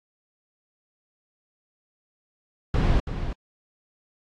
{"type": "noise with echo", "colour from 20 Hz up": "brown", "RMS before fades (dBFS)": -20, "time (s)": [2.74, 3], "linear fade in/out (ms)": 2, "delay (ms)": 330, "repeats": 1, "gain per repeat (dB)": -9, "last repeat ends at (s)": 3.33, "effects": ["low-pass 4000 Hz 12 dB/octave", "AAC 64 kbps"]}